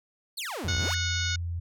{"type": "exponential two-way sweep", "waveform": "sawtooth", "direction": "down then up", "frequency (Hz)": [4699, 52, 2112], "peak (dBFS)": -29, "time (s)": [0.37, 0.95], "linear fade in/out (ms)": 10, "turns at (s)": 0.77}
{"type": "tone with pitch glide", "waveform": "sine", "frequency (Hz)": [87.31, 85.46], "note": ["F2", "F2"], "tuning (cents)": [0, -37], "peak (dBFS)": -29, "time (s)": [0.64, 1.6], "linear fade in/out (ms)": 10, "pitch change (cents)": -37, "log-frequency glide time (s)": [1.3, 1.45]}
{"type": "harmonic tone", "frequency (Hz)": 731, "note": "F#5", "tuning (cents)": -21, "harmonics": [2, 3, 4, 5, 6, 7, 8, 9], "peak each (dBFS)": [-33, -37, -39, -34, -38, -38, -42, -37], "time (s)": [0.68, 1.36], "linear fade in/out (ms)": 5}
{"effects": []}